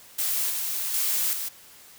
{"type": "noise with level steps", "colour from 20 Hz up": "blue", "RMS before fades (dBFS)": [-26, -29, -25, -31], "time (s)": [0.18, 1.49], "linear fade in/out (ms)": 10, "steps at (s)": [0.5, 0.94, 1.33], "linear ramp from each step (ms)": 2, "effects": ["white hiss -50 dBFS RMS until 1.98 s"]}